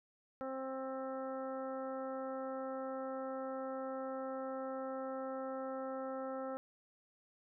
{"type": "harmonic tone with a mistuned harmonic", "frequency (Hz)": 264.3, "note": "C4", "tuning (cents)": 18, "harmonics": [1, 2, 3, 4, 5, 6, 7], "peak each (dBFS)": [-45, -41, -48, -55, -48, -62, -62], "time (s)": [0.41, 6.57], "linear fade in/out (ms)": 0, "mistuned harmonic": 7, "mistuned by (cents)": -16, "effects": []}